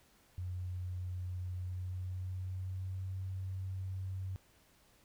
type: tone with pitch glide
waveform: sine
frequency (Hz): 90.7 to 94.39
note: F#2 to F#2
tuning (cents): -34 to +35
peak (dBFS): -37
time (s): 0.38-4.36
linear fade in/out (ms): 0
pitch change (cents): +69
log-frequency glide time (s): 1.54-3.16
effects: pink hiss -67 dBFS RMS until 5.04 s